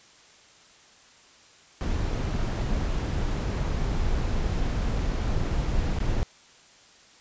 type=noise with dropouts; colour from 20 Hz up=brown; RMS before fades=-26 dBFS; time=1.81-6.23 s; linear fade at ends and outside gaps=0 ms; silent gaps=4.987-4.991 / 5.987-6.002 s; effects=white hiss -54 dBFS RMS until 7.2 s + resampled to 16000 Hz